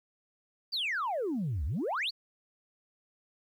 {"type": "exponential two-way sweep", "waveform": "sine", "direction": "down then up", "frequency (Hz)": [4839, 64, 4839], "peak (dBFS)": -28, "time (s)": [0.72, 2.11], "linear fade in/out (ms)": 20, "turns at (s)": 1.65, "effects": ["tanh soft clip ceiling -27 dBFS", "11-bit"]}